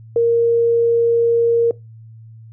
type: tone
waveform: sine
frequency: 466.2 Hz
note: A#4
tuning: in tune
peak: -11 dBFS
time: 0.16-1.71 s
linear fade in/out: 2 ms
effects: noise-tail reverb RT60 0.2 s tail -21 dB re dry + added 112 Hz sine -37 dBFS peak until 2.52 s